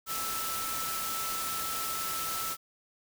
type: tone in noise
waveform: sine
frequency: 1319 Hz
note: E6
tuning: 1 cent sharp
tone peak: -36 dBFS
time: 0.06-2.57 s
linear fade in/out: 50 ms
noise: white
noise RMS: -35 dBFS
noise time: 0.06-2.57 s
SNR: -4 dB
effects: none